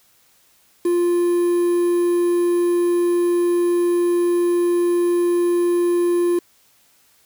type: tone with quantisation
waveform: triangle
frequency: 349.2 Hz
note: F4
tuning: in tune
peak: -13 dBFS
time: 0.85-6.39 s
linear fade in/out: 5 ms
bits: 6
effects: white hiss -57 dBFS RMS until 7.25 s